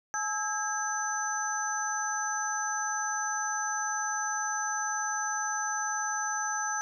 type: tone cluster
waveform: sine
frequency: 848 / 1299 / 1621 / 6080 Hz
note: G#5 / E6 / G#6 / F#8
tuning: +36 / -26 / -42 / +46 cents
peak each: -34 / -36 / -34 / -34 dBFS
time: 0.14-6.81 s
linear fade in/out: 0 ms
effects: none